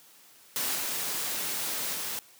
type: noise with level steps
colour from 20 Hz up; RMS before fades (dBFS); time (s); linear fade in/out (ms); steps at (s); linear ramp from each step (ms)
white; -30 / -32 / -34; 0.56-2.19; 0; 0.75 / 1.94; 2
effects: white hiss -56 dBFS RMS until 2.39 s + high-pass 150 Hz 12 dB/octave